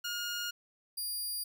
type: tone pair in turn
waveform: 15% pulse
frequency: 1427 / 4800 Hz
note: F6 / D8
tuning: +37 / +37 cents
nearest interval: octave + major sixth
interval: 2100 cents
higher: second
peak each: -28 dBFS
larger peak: neither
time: 0.04-0.51 / 0.97-1.44 s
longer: neither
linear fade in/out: 10 ms
effects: none